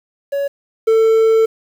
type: tone pair in turn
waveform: triangle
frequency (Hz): 562 / 446.1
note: C#5 / A4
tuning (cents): +24 / +24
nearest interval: major third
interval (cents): 400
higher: first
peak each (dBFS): -14 / -7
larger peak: second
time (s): 0.32-0.48 / 0.87-1.46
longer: second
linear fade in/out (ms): 10
effects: 7-bit